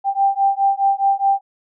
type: beating tone pair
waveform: sine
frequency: 786 / 790.8 Hz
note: G5 / G5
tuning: +4 / +15 cents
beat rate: 4.8 Hz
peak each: -17 dBFS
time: 0.04-1.41 s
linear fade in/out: 50 ms
effects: none